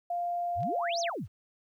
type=tone with pitch glide; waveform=sine; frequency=698.5 to 683.3 Hz; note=F5 to F5; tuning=0 to -38 cents; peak=-29 dBFS; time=0.1-1.1 s; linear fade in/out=5 ms; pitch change=-38 cents; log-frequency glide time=0.73-0.93 s
type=exponential two-way sweep; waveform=sine; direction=up then down; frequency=67.9 to 6620 to 67.9 Hz; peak=-33 dBFS; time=0.55-1.28 s; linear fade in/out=50 ms; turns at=1 s
type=clicks; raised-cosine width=0.2 ms; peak=-44 / -35 dBFS; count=2; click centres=0.606 / 0.632 s
effects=11-bit